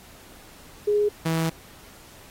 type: tone pair in turn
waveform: sine / sawtooth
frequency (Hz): 415.3 / 162.82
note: G#4 / E3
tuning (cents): 0 / -21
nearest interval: octave + major third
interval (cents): 1621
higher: first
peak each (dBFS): -18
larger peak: neither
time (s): 0.87-1.09 / 1.25-1.5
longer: second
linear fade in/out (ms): 10
effects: pink hiss -49 dBFS RMS until 2.3 s + AAC 48 kbps